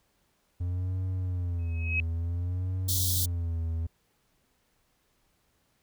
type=tone with vibrato; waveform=triangle; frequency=87.31 Hz; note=F2; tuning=in tune; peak=-26 dBFS; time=0.6-3.87 s; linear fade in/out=10 ms; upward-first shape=sine; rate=0.56 Hz; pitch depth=110 cents each way
type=tone with exponential growth; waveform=sine; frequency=2551 Hz; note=D#7; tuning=43 cents sharp; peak=-23 dBFS; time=1.59-2 s; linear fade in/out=1 ms; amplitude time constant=87 ms
type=band-stop noise; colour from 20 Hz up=white; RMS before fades=-29 dBFS; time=2.88-3.26 s; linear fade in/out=10 ms; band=170 to 3300 Hz; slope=96 dB/octave
effects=pink hiss -71 dBFS RMS until 5.82 s